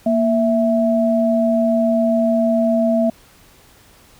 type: tone pair together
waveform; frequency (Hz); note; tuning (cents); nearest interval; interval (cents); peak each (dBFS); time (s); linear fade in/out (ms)
sine; 233.6 / 659.3; A#3 / E5; +4 / 0; octave + tritone; 1796; -16; 0.06-3.1; 5
effects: pink hiss -49 dBFS RMS until 4.19 s